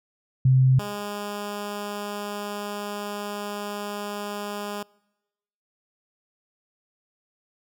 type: tone pair in turn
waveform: sine / 10% pulse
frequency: 130.4 / 205.4 Hz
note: C3 / G#3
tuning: -5 / -19 cents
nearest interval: minor sixth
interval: 786 cents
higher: second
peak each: -14 / -22 dBFS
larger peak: first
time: 0.45-0.79 / 0.79-4.83 s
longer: second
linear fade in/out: 5 ms
effects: noise-tail reverb RT60 1.0 s tail -26 dB re dry